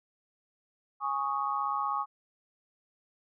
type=chord; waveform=sine; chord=Ab suspended fourth; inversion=none; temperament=equal; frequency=830.6 / 1108.7 / 1244.5 Hz; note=Ab5 / Db6 / Eb6; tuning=0 / 0 / 0 cents; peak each=-34 / -31 / -34 dBFS; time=1-2.06 s; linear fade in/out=50 ms; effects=none